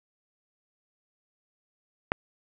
click, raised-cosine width 0.5 ms, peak -8 dBFS, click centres 2.119 s, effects none

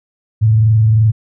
sine tone with frequency modulation, 110 Hz, A2, in tune, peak -7 dBFS, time 0.41-1.12 s, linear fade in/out 20 ms, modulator 23 Hz, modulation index 0.23, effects none

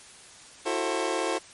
25% pulse chord, F# half-diminished seventh, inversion third, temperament just, 333 / 370 / 444 / 532.8 Hz, E4 / F#4 / A4 / C5, +18 / 0 / +16 / +31 cents, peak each -28 dBFS, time 0.65-1.39 s, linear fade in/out 20 ms, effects white hiss -49 dBFS RMS until 1.53 s + MP3 48 kbps

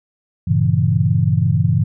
sine chord, G diminished seventh, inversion none, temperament equal, 98 / 116.54 / 138.59 / 164.81 Hz, G2 / Bb2 / Db3 / Fb3, 0 / 0 / 0 / 0 cents, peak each -18 dBFS, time 0.47-1.84 s, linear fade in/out 10 ms, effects none

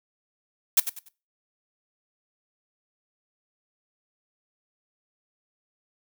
blue noise with echo, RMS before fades -17 dBFS, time 0.77-0.8 s, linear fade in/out 5 ms, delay 96 ms, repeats 3, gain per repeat -11 dB, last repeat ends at 1.088 s, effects noise-tail reverb RT60 0.3 s tail -19 dB re dry

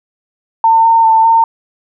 sine tone with pitch steps, 903 / 911 / 893 / 910 Hz, A5 / A#5 / A5 / A#5, +45 / -40 / +25 / -42 cents, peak -5 dBFS, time 0.64-1.44 s, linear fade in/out 2 ms, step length 200 ms, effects none

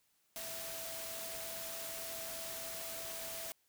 sine tone in noise, 659.3 Hz, E5, in tune, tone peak -49 dBFS, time 0.36-3.52 s, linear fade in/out 0 ms, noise white, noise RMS -44 dBFS, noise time 0.36-3.52 s, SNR -8 dB, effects white hiss -75 dBFS RMS until 3.68 s

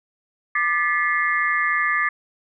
sine tone cluster, 1189 / 1733 / 1956 / 2120 Hz, D6 / A6 / B6 / C7, +21 / -27 / -17 / +22 cents, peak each -23 / -22 / -26 / -25 dBFS, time 0.55-2.09 s, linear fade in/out 5 ms, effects none

